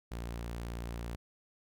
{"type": "tone", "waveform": "sawtooth", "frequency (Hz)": 58.27, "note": "A#1", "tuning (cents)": 0, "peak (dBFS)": -34, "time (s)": [0.11, 1.16], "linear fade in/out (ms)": 10, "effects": []}